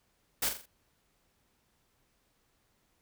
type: noise with echo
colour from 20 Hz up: white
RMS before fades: -30 dBFS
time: 0.42-0.49 s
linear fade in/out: 5 ms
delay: 42 ms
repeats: 4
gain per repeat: -7 dB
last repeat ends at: 0.658 s
effects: pink hiss -73 dBFS RMS until 3.01 s